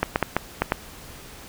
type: clicks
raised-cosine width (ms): 0.5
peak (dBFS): -4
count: 6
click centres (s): 0.03 / 0.159 / 0.227 / 0.366 / 0.62 / 0.721
effects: pink hiss -43 dBFS RMS until 1.48 s